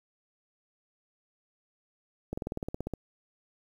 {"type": "slowing click train", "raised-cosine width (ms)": 2, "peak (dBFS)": -20, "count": 12, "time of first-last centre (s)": [2.33, 2.937], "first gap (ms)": 45, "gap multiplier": 1.04, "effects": ["9-bit"]}